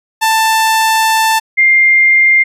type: tone pair in turn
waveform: sawtooth / sine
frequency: 886 / 2107 Hz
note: A5 / C7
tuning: +12 / +12 cents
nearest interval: octave + minor third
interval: 1500 cents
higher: second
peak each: -5 dBFS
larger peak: neither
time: 0.21-1.4 / 1.57-2.44 s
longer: first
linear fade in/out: 20 ms
effects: resampled to 32000 Hz